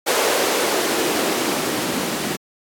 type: noise with band-pass filter sweep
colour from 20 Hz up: blue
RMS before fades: -21 dBFS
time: 0.06-2.37 s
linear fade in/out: 20 ms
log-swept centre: 490 to 210 Hz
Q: 2.1
effects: AAC 64 kbps